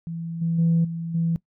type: tone with level steps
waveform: sine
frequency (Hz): 166.3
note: E3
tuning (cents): +16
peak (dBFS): -28 / -20 / -15 / -27 / -19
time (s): 0.07-1.36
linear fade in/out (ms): 0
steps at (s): 0.41 / 0.58 / 0.84 / 1.14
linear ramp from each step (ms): 10
effects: noise-tail reverb RT60 0.1 s tail -20 dB re dry + tanh soft clip ceiling -13 dBFS